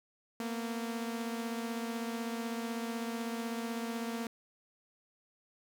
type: beating tone pair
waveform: sawtooth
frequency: 229.5 / 245.5 Hz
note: A#3 / B3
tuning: -27 / -10 cents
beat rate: 16 Hz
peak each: -32 / -39 dBFS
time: 0.4-4.27 s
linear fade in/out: 2 ms
effects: none